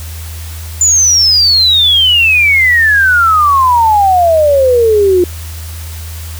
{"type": "exponential sweep", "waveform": "sine", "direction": "down", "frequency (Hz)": [7130, 349.2], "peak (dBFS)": -5, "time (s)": [0.81, 5.24], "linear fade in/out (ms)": 2, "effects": ["added 81 Hz sine -22 dBFS peak until 6.39 s", "white hiss -31 dBFS RMS until 6.39 s"]}